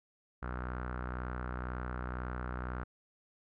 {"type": "tone with low-pass filter", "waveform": "sawtooth", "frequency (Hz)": 62, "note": "B1", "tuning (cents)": 7, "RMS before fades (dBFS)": -39, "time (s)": [0.42, 2.84], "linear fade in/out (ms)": 10, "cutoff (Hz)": 1400, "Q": 4.6, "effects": []}